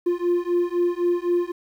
triangle beating tone pair, 348.4 / 352.3 Hz, F4 / F4, -4 / +15 cents, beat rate 3.9 Hz, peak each -20 dBFS, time 0.06-1.52 s, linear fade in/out 10 ms, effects tanh soft clip ceiling -11 dBFS + 9-bit

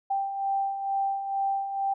sine beating tone pair, 784 / 786.2 Hz, G5 / G5, 0 / +5 cents, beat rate 2.2 Hz, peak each -34 / -26 dBFS, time 0.1-1.94 s, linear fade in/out 10 ms, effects none

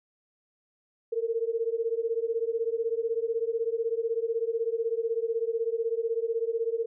sine beating tone pair, 450.1 / 466.1 Hz, A4 / A#4, +39 / 0 cents, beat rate 16 Hz, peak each -29 / -29 dBFS, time 1.12-6.86 s, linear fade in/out 10 ms, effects none

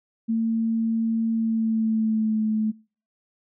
sine tone with pitch glide, 225.9 to 216.9 Hz, A3 to A3, +46 to -25 cents, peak -20 dBFS, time 0.28-2.72 s, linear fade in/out 20 ms, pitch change -71 cents, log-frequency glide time 1.34-2.42 s, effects noise-tail reverb RT60 0.4 s tail -25 dB re dry

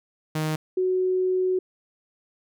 sawtooth / sine tone pair in turn, 155.7 / 370.3 Hz, D#3 / F#4, +2 / +1 cents, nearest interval octave + minor third, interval 1499 cents, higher second, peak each -20 dBFS, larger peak neither, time 0.35-0.56 / 0.77-1.59 s, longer second, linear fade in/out 5 ms, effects none

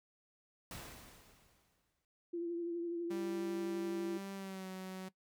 pink noise with exponential decay, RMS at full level -46 dBFS, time 0.71-2.05 s, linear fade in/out 1 ms, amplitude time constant 290 ms
sine tone with vibrato, 341.6 Hz, F4, 38 cents flat, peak -36 dBFS, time 2.33-4.18 s, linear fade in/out 10 ms, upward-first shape triangle, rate 12 Hz, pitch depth 36 cents each way
sawtooth tone with pitch glide, 195.9 to 187.49 Hz, G3 to F#3, -1 to +23 cents, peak -39 dBFS, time 3.1-5.09 s, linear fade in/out 10 ms, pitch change -76 cents, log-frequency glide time 4.34-4.68 s
effects noise-tail reverb RT60 0.1 s tail -18 dB re dry

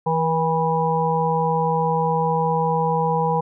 harmonic tone with a mistuned harmonic, 163.2 Hz, E3, 17 cents flat, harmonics 1 / 3 / 5 / 6, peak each -23 / -23 / -23 / -23 dBFS, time 0.06-3.41 s, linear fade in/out 10 ms, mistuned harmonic 3, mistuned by -26 cents, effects none

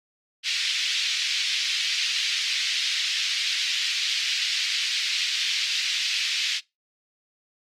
white band-pass noise, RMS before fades -26 dBFS, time 0.43-6.61 s, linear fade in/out 50 ms, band 2200 to 4700 Hz, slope 24 dB/octave, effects noise-tail reverb RT60 0.2 s tail -22 dB re dry + Opus 32 kbps

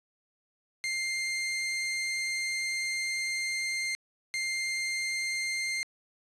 sawtooth tone bursts at uneven times, 2103 Hz, C7, 8 cents sharp, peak -26 dBFS, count 2, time 0.84-3.95 / 4.34-5.83 s, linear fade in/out 0 ms, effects resampled to 22050 Hz + 10-bit

